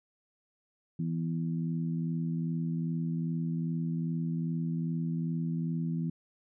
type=harmonic tone; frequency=82.5 Hz; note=E2; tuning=2 cents sharp; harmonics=2 / 3 / 4; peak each=-30 / -37 / -45 dBFS; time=0.99-6.1 s; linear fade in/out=5 ms; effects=none